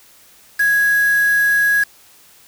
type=tone with quantisation; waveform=sine; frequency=1661.2 Hz; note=G#6; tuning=in tune; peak=-12 dBFS; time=0.59-1.84 s; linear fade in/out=10 ms; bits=4; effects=white hiss -48 dBFS RMS until 2.47 s